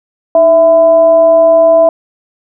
sine tone with frequency modulation, 659.3 Hz, E5, in tune, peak -3 dBFS, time 0.35-1.89 s, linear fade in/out 2 ms, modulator 350 Hz, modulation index 0.29, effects none

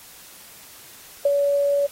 sine tone with ADSR envelope, 568 Hz, C#5, 42 cents sharp, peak -13 dBFS, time 1.25-1.87 s, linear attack 5 ms, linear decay 33 ms, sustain -4 dB, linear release 12 ms, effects white hiss -45 dBFS RMS until 1.91 s + AAC 48 kbps

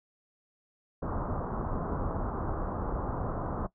pink low-pass noise, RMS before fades -33 dBFS, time 1.02-3.67 s, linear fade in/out 10 ms, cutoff 1300 Hz, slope 48 dB/octave, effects noise-tail reverb RT60 0.1 s tail -18 dB re dry

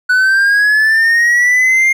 triangle linear sweep, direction up, 1480 to 2125 Hz, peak -6 dBFS, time 0.09-1.93 s, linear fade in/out 10 ms, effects none

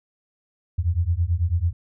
sine beating tone pair, 81.5 / 90.6 Hz, E2 / F#2, -19 / -36 cents, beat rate 9.1 Hz, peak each -22 dBFS, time 0.78-1.73 s, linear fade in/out 10 ms, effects none

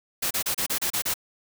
white noise bursts, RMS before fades -26 dBFS, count 8, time 0.22-1.141 s, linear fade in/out 10 ms, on 88 ms, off 31 ms, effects none

